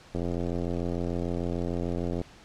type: click train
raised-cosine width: 2 ms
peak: -18 dBFS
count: 180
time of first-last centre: 0.15-2.215 s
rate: 86.7 Hz
effects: pink hiss -52 dBFS RMS until 2.44 s + low-pass 6000 Hz 12 dB/octave